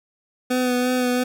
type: tone with vibrato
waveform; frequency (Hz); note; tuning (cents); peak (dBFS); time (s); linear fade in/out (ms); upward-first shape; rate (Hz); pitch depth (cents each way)
25% pulse; 250.2; B3; +23; -15; 0.5-1.24; 10; sine; 2.9; 20
effects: none